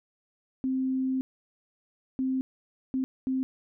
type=tone bursts at uneven times; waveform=sine; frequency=261.6 Hz; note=C4; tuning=in tune; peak=-25 dBFS; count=4; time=0.64-1.21 / 2.19-2.41 / 2.94-3.04 / 3.27-3.43 s; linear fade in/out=0 ms; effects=none